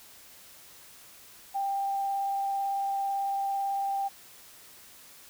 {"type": "tone with vibrato", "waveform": "sine", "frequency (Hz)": 790, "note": "G5", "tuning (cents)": 13, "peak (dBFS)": -27, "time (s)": [1.54, 4.09], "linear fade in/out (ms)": 20, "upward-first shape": "triangle", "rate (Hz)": 18, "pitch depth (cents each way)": 10, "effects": ["white hiss -52 dBFS RMS until 5.29 s"]}